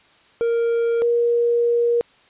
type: tone pair in turn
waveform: triangle / sine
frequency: 465.8 / 473.1 Hz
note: A#4 / A#4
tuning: -1 / +26 cents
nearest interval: unison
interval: 27 cents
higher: second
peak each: -15 dBFS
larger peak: neither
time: 0.41-1.02 / 1.02-2.01 s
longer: second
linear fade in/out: 0 ms
effects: white hiss -54 dBFS RMS until 2.29 s + resampled to 8000 Hz